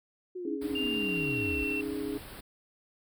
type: linear sweep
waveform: sine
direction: down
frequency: 371.4 to 55 Hz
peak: -35 dBFS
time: 0.35-1.64 s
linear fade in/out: 10 ms
type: chord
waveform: sine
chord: C# suspended second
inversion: none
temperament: equal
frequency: 277.2 / 311.1 / 415.3 Hz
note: C#4 / D#4 / G#4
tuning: 0 / 0 / 0 cents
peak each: -36 dBFS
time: 0.45-2.18 s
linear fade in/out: 5 ms
type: band-stop noise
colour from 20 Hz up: pink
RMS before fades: -46 dBFS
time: 0.61-2.41 s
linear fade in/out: 10 ms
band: 5100 to 8200 Hz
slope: 96 dB/octave
type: tone with pitch glide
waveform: sine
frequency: 2794 to 2711 Hz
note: F7 to E7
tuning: 0 to +48 cents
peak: -31 dBFS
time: 0.75-1.81 s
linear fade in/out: 5 ms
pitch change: -52 cents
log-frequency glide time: 0.93-1.58 s
effects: none

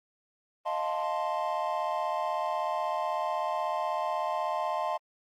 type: chord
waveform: triangle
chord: F dominant seventh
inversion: third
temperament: equal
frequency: 622.3 / 698.5 / 880 / 1046.5 Hz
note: Eb5 / F5 / A5 / C6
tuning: 0 / 0 / 0 / 0 cents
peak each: -32 dBFS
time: 0.65-4.98 s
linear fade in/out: 20 ms
effects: Opus 24 kbps

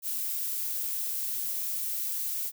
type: noise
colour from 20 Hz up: violet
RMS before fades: -32 dBFS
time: 0.02-2.52 s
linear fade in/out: 50 ms
effects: none

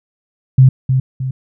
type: tone with echo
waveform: sine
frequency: 130.81 Hz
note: C3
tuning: in tune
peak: -3 dBFS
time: 0.58-0.69 s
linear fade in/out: 5 ms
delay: 310 ms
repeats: 2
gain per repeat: -7 dB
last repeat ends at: 1.31 s
effects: none

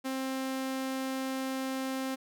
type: tone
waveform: sawtooth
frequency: 264.2 Hz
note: C4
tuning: 17 cents sharp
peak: -28 dBFS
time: 0.04-2.16 s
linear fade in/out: 20 ms
effects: none

